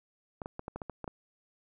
clicks, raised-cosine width 1 ms, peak -24 dBFS, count 9, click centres 0.418 / 0.459 / 0.594 / 0.681 / 0.76 / 0.818 / 0.897 / 1.043 / 1.078 s, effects none

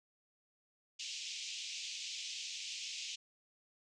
pink band-pass noise, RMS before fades -44 dBFS, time 0.99-3.16 s, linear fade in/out 10 ms, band 2500 to 7100 Hz, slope 48 dB/octave, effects none

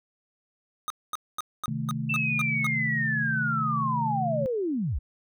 square tone bursts, 1244.5 Hz, D#6, in tune, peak -29 dBFS, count 8, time 0.88-2.666 s, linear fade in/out 0 ms, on 22 ms, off 230 ms
sine chord, A diminished, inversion first, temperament equal, 130.81 / 155.56 / 220 Hz, C3 / Eb3 / A3, 0 / 0 / 0 cents, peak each -32 dBFS, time 1.68-4.46 s, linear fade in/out 0 ms
sine linear sweep, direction down, 2684 to 43.65 Hz, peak -25 dBFS, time 2.09-4.99 s, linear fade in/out 10 ms
effects none

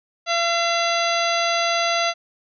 harmonic tone with a mistuned harmonic, 681 Hz, F5, 44 cents flat, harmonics 1 / 2 / 3 / 4 / 5 / 6 / 7 / 9, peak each -22 / -25 / -27 / -28 / -29 / -30 / -30 / -32 dBFS, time 0.26-2.14 s, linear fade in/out 50 ms, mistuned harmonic 6, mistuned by -37 cents, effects none

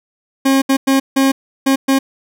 40% pulse tone bursts at uneven times, 270 Hz, C#4, 45 cents flat, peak -9 dBFS, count 6, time 0.45-0.62 / 0.69-0.77 / 0.87-1 / 1.16-1.32 / 1.66-1.76 / 1.88-1.99 s, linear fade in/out 10 ms, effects none

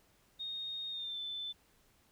sine tone with pitch glide, 3708 to 3524 Hz, A#7 to A7, -10 to +2 cents, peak -38 dBFS, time 0.39-1.53 s, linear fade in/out 20 ms, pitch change -88 cents, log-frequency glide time 0.9-1.19 s, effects pink hiss -69 dBFS RMS until 2.11 s

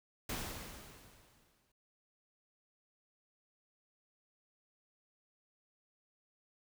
pink noise with exponential decay, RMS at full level -38 dBFS, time 0.29-1.72 s, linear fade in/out 5 ms, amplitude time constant 310 ms, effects none

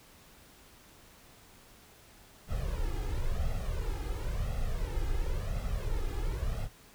brown noise with flanger, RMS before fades -32 dBFS, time 2.47-6.69 s, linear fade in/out 50 ms, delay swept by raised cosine 1.5 to 2.44 ms, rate 0.96 Hz, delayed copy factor +0.9, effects pink hiss -57 dBFS RMS until 6.94 s

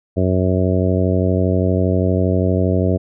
harmonic tone, 92.5 Hz, F#2, in tune, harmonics 1 / 2 / 3 / 4 / 5 / 6 / 7, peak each -17 / -20 / -22 / -23 / -24 / -25 / -25 dBFS, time 0.16-2.98 s, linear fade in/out 20 ms, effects none

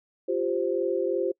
sine chord, F suspended second, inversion none, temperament equal, 349.2 / 392 / 523.3 Hz, F4 / G4 / C5, 0 / 0 / 0 cents, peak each -28 dBFS, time 0.28-1.32 s, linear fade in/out 10 ms, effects noise-tail reverb RT60 0.1 s tail -25 dB re dry

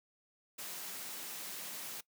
white high-pass noise, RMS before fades -44 dBFS, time 0.58-2.01 s, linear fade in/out 10 ms, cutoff 140 Hz, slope 48 dB/octave, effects noise-tail reverb RT60 0.1 s tail -20 dB re dry

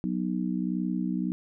harmonic tone, 61.74 Hz, B1, in tune, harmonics 3 / 4 / 5, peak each -29 / -31 / -33 dBFS, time 0.04-1.32 s, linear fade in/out 0 ms, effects none

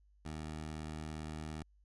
15% pulse tone, 77.5 Hz, D#2, 6 cents flat, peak -35 dBFS, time 0.25-1.63 s, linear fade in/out 5 ms, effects added 50 Hz sine -64 dBFS peak until 1.84 s + resampled to 24000 Hz

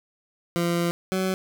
20% pulse tone pair in turn, 171.6 / 188.05 Hz, F3 / F#3, -30 / +28 cents, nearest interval major second, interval 158 cents, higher second, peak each -17 / -18 dBFS, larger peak first, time 0.56-0.91 / 1.12-1.34 s, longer first, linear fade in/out 0 ms, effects none

